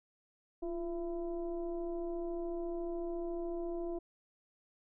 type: tone with frequency modulation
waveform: sine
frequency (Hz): 345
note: F4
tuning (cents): -21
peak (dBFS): -35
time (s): 0.62-3.99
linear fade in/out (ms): 10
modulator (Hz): 328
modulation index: 0.8
effects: none